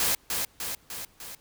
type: noise with echo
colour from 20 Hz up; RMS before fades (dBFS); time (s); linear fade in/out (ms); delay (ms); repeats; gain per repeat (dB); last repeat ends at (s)
white; -25; 0-0.15; 2; 300; 4; -4; 1.35
effects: pink hiss -60 dBFS RMS until 1.4 s